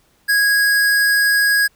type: tone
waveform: square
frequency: 1652 Hz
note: G#6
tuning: 10 cents flat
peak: -13 dBFS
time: 0.28-1.68 s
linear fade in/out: 20 ms
effects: pink hiss -58 dBFS RMS until 1.75 s